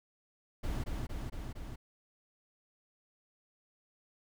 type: noise with echo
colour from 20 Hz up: brown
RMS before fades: -35 dBFS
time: 0.63-0.84 s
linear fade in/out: 10 ms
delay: 230 ms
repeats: 4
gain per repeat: -2 dB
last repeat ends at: 1.76 s
effects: none